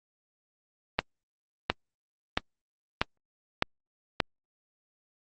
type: accelerating click train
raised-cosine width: 0.3 ms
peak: -6 dBFS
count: 6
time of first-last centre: 0.99-4.202 s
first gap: 710 ms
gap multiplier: 0.95
effects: Opus 24 kbps